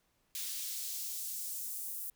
white noise with high-pass filter sweep, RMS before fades -40 dBFS, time 0.35-2.1 s, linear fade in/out 0 ms, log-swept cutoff 3100 to 11000 Hz, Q 0.88, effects pink hiss -75 dBFS RMS until 2.15 s

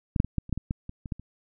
clicks, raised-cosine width 5 ms, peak -13 / -6 / -20 / -13 / -29 / -12 / -19 / -15 / -24 / -25 / -17 / -30 dBFS, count 12, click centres 0.162 / 0.201 / 0.246 / 0.383 / 0.494 / 0.527 / 0.576 / 0.709 / 0.894 / 1.058 / 1.122 / 1.196 s, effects none

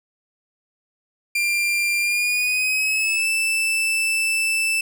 40% pulse tone with pitch glide, 2384 to 2645 Hz, D7 to E7, +25 to +5 cents, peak -18 dBFS, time 1.35-4.81 s, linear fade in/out 5 ms, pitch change +180 cents, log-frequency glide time 1.99-3.28 s, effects none

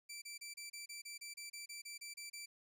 15% pulse tone bursts, 2335 Hz, D7, 11 cents flat, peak -40 dBFS, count 15, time 0.09-2.46 s, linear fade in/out 10 ms, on 130 ms, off 30 ms, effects none

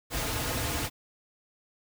pink noise with comb filter, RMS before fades -31 dBFS, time 0.1-0.9 s, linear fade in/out 50 ms, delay 5.2 ms, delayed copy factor -0.6, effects none

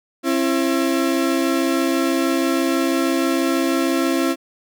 35% pulse tone pair together, 268.8 / 335 Hz, C4 / E4, +47 / +28 cents, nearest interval major third, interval 381 cents, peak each -18 dBFS, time 0.23-4.36 s, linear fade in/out 50 ms, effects none

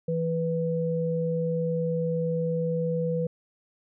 sine tone pair together, 164.81 / 493.6 Hz, E3 / B4, 0 / -1 cents, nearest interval octave + perfect fifth, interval 1899 cents, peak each -27 dBFS, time 0.08-3.27 s, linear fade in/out 5 ms, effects none

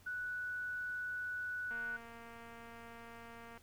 sine tone, 1479 Hz, F#6, 1 cent flat, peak -38 dBFS, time 0.06-1.97 s, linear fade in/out 10 ms
click train, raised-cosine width 0.5 ms, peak -39 dBFS, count 434, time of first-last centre 1.71-3.576 s, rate 232 Hz
effects added 92 Hz sine -65 dBFS peak until 3.62 s + pink hiss -65 dBFS RMS until 3.62 s

